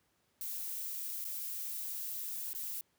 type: noise with dropouts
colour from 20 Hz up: violet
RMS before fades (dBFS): -40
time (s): 0.41-2.81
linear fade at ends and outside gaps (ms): 1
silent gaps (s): 1.243-1.251 / 2.532-2.549
effects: pink hiss -75 dBFS RMS until 2.98 s + high-pass 80 Hz 12 dB/octave